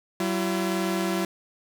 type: tone pair together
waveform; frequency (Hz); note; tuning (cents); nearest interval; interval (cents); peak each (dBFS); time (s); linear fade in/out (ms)
sawtooth; 189.7 / 338; F#3 / E4; +43 / +43; minor seventh; 1000; -23; 0.2-1.25; 2
effects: none